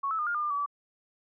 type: tone with pitch steps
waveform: sine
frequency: 1108 / 1306 / 1215 / 1412 / 1206 / 1198 / 1142 / 1153 Hz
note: C#6 / E6 / D#6 / F6 / D6 / D6 / D6 / D6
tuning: -1 / -17 / -42 / +19 / +46 / +34 / -49 / -32 cents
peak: -27 dBFS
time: 0.03-0.662 s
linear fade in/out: 10 ms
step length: 79 ms
effects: none